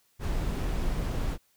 brown noise, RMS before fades -29 dBFS, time 0.19-1.38 s, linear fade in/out 50 ms, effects white hiss -68 dBFS RMS until 1.56 s

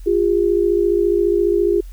sine tone pair together, 349.2 / 403.8 Hz, F4 / G#4, 0 / -49 cents, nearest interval minor third, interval 251 cents, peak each -16 dBFS, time 0.06-1.81 s, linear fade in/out 10 ms, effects added 42 Hz sine -31 dBFS peak until 1.92 s + white hiss -53 dBFS RMS until 1.92 s

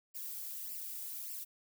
violet noise with flanger, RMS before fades -43 dBFS, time 0.14-1.45 s, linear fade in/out 20 ms, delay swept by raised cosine 0.39 to 2.39 ms, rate 1.7 Hz, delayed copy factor +0.8, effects none

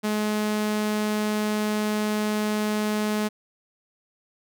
sawtooth tone, 212 Hz, G#3, 36 cents sharp, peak -19 dBFS, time 0.03-3.29 s, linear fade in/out 20 ms, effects none

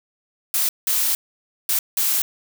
blue noise bursts at uneven times, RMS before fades -20 dBFS, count 4, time 0.54-0.69 / 0.87-1.15 / 1.69-1.79 / 1.97-2.22 s, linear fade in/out 2 ms, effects none

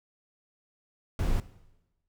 brown noise, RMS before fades -26 dBFS, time 1.19-1.4 s, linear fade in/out 2 ms, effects noise-tail reverb RT60 1.0 s tail -17 dB re dry

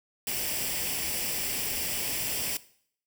white noise with comb filter, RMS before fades -31 dBFS, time 0.27-2.57 s, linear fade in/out 2 ms, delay 0.38 ms, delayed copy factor +0.6, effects noise-tail reverb RT60 0.6 s tail -18 dB re dry

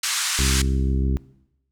white band-pass noise, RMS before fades -24 dBFS, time 0.03-0.62 s, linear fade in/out 5 ms, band 1100 to 8800 Hz, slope 24 dB/octave
harmonic tone, 66.5 Hz, C2, 29 cents sharp, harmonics 1 / 2 / 3 / 4 / 5 / 6, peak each -20 / -26 / -30 / -32 / -34 / -36 dBFS, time 0.39-1.17 s, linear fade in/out 0 ms
effects noise-tail reverb RT60 0.9 s tail -20 dB re dry

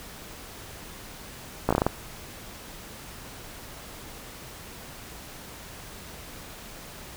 slowing click train, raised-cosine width 1 ms, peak -7 dBFS, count 7, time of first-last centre 1.69-1.866 s, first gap 16 ms, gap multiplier 1.24, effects pink hiss -43 dBFS RMS until 7.16 s

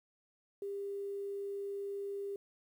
sine tone with quantisation, 399.6 Hz, G4, 33 cents sharp, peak -37 dBFS, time 0.62-2.36 s, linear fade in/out 2 ms, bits 11, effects none

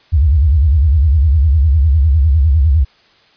sine tone with vibrato, 73.5 Hz, D2, 2 cents sharp, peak -7 dBFS, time 0.12-2.85 s, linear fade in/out 20 ms, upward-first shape sine, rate 9.9 Hz, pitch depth 240 cents each way, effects white hiss -50 dBFS RMS until 3.36 s + resampled to 11025 Hz

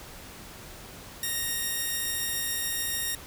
5% pulse tone pair together, 1861 / 2788 Hz, A#6 / F7, -3 / -4 cents, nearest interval perfect fifth, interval 699 cents, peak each -18 / -30 dBFS, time 1.23-3.15 s, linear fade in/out 2 ms, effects pink hiss -45 dBFS RMS until 3.26 s

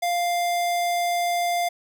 square tone, 698.5 Hz, F5, in tune, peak -22 dBFS, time 0.02-1.69 s, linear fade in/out 10 ms, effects none

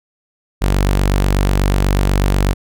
sawtooth tone, 48.16 Hz, G1, 30 cents flat, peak -8 dBFS, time 0.61-2.54 s, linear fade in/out 20 ms, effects none

